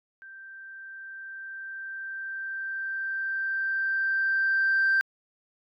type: tone with level ramp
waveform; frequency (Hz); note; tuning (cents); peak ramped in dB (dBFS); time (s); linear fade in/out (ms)
sine; 1568; G6; 0; -43 to -18; 0.22-5.01; 0
effects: tanh soft clip ceiling -17 dBFS